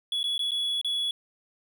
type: tone with dropouts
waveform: triangle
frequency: 3384 Hz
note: G#7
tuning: 32 cents sharp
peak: -24 dBFS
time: 0.12-1.11 s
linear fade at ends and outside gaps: 2 ms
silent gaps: 0.231-0.24 / 0.38-0.392 / 0.509-0.517 / 0.814-0.846 s
effects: none